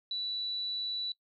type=tone; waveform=sine; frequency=3951 Hz; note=B7; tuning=in tune; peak=-32 dBFS; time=0.11-1.12 s; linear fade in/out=2 ms; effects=noise-tail reverb RT60 0.1 s tail -21 dB re dry